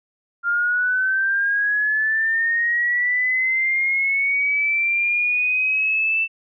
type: linear sweep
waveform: sine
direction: up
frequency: 1392 to 2665 Hz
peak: -17 dBFS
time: 0.43-6.28 s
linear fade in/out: 50 ms
effects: none